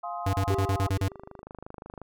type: chord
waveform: sine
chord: F minor seventh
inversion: none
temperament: just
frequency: 698.5 / 838.1 / 1047.7 / 1257.2 Hz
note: F5 / Ab5 / C6 / Eb6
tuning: 0 / +16 / +2 / +18 cents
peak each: -34 / -40 / -38 / -39 dBFS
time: 0.03-0.89 s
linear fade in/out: 10 ms
type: tone bursts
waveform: square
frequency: 96.5 Hz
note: G2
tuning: 27 cents flat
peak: -24 dBFS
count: 8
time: 0.26-1.083 s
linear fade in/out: 5 ms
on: 74 ms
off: 33 ms
type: tone with exponential decay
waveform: triangle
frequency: 392 Hz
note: G4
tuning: in tune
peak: -24 dBFS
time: 0.5-1.42 s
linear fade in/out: 5 ms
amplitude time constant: 200 ms
type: click train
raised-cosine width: 1 ms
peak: -27 dBFS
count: 26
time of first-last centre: 1.04-2.017 s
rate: 25.6 Hz
effects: none